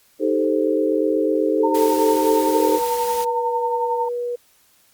sine chord, A half-diminished seventh, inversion second, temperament equal, 311.1 / 392 / 440 / 523.3 Hz, Eb4 / G4 / A4 / C5, 0 / 0 / 0 / 0 cents, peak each -21 / -23 / -21 / -23 dBFS, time 0.19-2.8 s, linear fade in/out 50 ms
sine tone with pitch glide, 435.9 to 483.7 Hz, A4 to B4, -16 to -36 cents, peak -22 dBFS, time 1.59-4.36 s, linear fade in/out 10 ms, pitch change +180 cents, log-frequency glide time 2.48-2.64 s
sine tone with tremolo, 910 Hz, A#5, 42 cents flat, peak -18 dBFS, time 1.63-4.09 s, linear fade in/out 10 ms, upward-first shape triangle, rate 11 Hz, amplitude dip 60%
white noise, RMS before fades -32 dBFS, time 1.74-3.25 s, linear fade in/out 10 ms
effects white hiss -57 dBFS RMS until 4.93 s + Opus 48 kbps

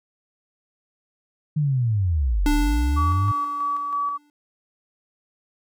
sine linear two-way sweep, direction down then up, 155.56 to 34.17 to 105.8 Hz, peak -18 dBFS, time 1.56-3.32 s, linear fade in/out 10 ms, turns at 2.51 s
square tone with exponential decay, 293.7 Hz, D4, in tune, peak -19 dBFS, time 2.46-4.3 s, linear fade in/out 1 ms, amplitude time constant 400 ms
sine tone with tremolo, 1143 Hz, D6, 47 cents flat, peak -21 dBFS, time 2.96-4.18 s, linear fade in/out 20 ms, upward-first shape square, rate 3.1 Hz, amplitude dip 35%
effects none

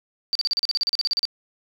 sine tone bursts, 4634 Hz, D8, 24 cents flat, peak -19 dBFS, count 16, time 0.33-1.253 s, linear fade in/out 0 ms, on 23 ms, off 37 ms, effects 8-bit

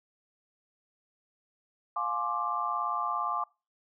sine chord, D half-diminished seventh, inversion first, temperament just, 704.8 / 845.8 / 1057.2 / 1174.7 Hz, F5 / Ab5 / C6 / D6, +16 / +31 / +18 / 0 cents, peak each -37 / -37 / -34 / -31 dBFS, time 1.96-3.44 s, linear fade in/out 5 ms, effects noise-tail reverb RT60 0.3 s tail -25 dB re dry

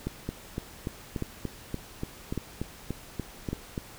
two click trains, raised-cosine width 3 ms, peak -18 / -17 dBFS, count 13 / 4, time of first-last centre 0.29-3.778 / 0.07-3.53 s, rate 3.44 / 0.867 Hz, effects pink hiss -48 dBFS RMS until 3.98 s

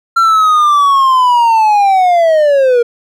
triangle linear sweep, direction down, 1366 to 466.2 Hz, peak -4 dBFS, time 0.16-2.83 s, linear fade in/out 10 ms, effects none

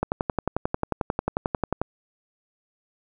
click train, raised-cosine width 1 ms, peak -9 dBFS, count 21, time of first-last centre 0.03-1.816 s, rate 11.2 Hz, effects none

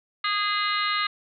harmonic tone with a mistuned harmonic, 411.9 Hz, G#4, 14 cents flat, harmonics 3 / 4 / 5 / 6 / 7 / 8 / 9 / 10, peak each -26 / -33 / -29 / -40 / -33 / -42 / -33 / -32 dBFS, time 0.24-1.07 s, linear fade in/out 5 ms, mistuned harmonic 6, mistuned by +15 cents, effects none

